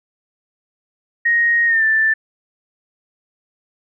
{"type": "tone with pitch glide", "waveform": "sine", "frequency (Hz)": [1872, 1768], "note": ["A#6", "A6"], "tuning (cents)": [7, 8], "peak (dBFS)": -12, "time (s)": [1.25, 2.14], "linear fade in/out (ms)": 10, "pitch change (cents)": -99, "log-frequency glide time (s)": [1.66, 1.84], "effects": []}